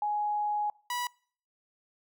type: tone pair in turn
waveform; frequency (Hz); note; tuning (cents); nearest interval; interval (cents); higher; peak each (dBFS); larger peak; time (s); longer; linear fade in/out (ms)
sine / sawtooth; 835 / 978; G#5 / B5; +9 / -17; minor third; 274; second; -27; neither; 0.02-0.7 / 0.9-1.07; first; 2
effects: noise-tail reverb RT60 0.5 s tail -25 dB re dry